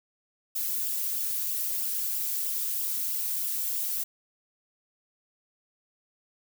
violet noise with flanger, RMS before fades -30 dBFS, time 0.55-4.04 s, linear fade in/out 10 ms, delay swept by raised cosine 0.47 to 3.77 ms, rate 3.1 Hz, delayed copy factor -0.8, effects none

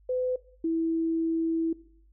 sine tone pair in turn, 506 / 327.3 Hz, B4 / E4, +42 / -12 cents, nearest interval minor sixth, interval 754 cents, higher first, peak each -25 / -24 dBFS, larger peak second, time 0.09-0.36 / 0.64-1.73 s, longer second, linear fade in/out 5 ms, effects noise-tail reverb RT60 0.6 s tail -19 dB re dry + added 50 Hz sine -56 dBFS peak until 2.12 s

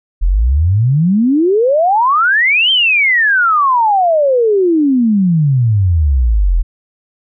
sine exponential two-way sweep, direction up then down, 39.1 to 3187 to 39.1 Hz, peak -8 dBFS, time 0.21-6.63 s, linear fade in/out 20 ms, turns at 2.71 s, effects none

